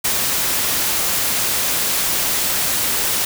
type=noise with ADSR envelope; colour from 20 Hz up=white; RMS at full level=-17 dBFS; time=0.04-3.25 s; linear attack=11 ms; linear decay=56 ms; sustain=-2 dB; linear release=4 ms; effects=none